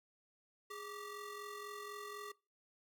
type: ring-modulated tone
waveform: 30% pulse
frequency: 784 Hz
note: G5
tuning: in tune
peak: -40 dBFS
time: 0.7-2.32 s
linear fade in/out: 5 ms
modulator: 370 Hz
effects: noise-tail reverb RT60 0.3 s tail -23 dB re dry